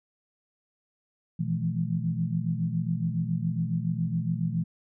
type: tone cluster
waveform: sine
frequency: 120.5 / 163.2 / 170.4 / 215.1 Hz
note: B2 / E3 / F3 / A3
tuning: -42 / -17 / -42 / -39 cents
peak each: -32 / -29 / -30 / -36 dBFS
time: 1.39-4.64 s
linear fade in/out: 10 ms
effects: none